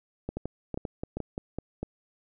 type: clicks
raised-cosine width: 2 ms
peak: -19 dBFS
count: 12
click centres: 0.29 / 0.37 / 0.456 / 0.743 / 0.775 / 0.852 / 1.035 / 1.17 / 1.203 / 1.379 / 1.586 / 1.83 s
effects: none